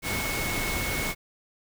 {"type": "tone in noise", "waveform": "sine", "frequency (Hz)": 2193, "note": "C#7", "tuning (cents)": -19, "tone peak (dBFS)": -32, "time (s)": [0.02, 1.15], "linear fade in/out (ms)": 50, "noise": "pink", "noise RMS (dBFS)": -30, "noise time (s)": [0.02, 1.15], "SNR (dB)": -5, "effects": []}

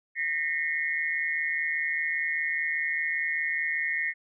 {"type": "tone cluster", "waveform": "sine", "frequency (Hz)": [1835, 2003, 2148], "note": ["A#6", "B6", "C7"], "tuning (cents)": [-28, 24, 45], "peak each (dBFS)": [-29, -32, -31], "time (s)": [0.15, 4.14], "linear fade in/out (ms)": 50, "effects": []}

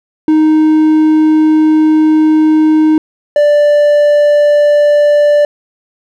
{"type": "tone pair in turn", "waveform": "triangle", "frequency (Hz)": [311.2, 587.5], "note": ["D#4", "D5"], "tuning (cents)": [0, 1], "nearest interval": "major seventh", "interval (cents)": 1101, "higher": "second", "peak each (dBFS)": -3, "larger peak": "neither", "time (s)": [[0.28, 2.98], [3.36, 5.45]], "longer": "first", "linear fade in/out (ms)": 2, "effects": []}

